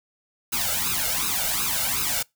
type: noise with flanger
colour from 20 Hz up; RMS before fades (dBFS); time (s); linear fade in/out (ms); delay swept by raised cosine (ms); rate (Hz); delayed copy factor
white; -25; 0.52-2.23; 10; 0.77 to 1.41; 2.7; +0.9
effects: noise-tail reverb RT60 0.2 s tail -25 dB re dry